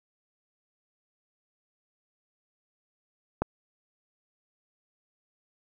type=click; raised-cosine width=1 ms; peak=-11 dBFS; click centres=3.42 s; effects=none